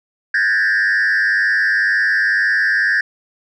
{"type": "tone with frequency modulation", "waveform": "sine", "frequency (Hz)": 1702, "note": "G#6", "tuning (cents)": 42, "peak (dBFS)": -10, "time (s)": [0.34, 3.01], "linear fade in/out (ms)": 5, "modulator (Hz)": 102, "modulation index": 1.4, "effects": ["tanh soft clip ceiling -12 dBFS"]}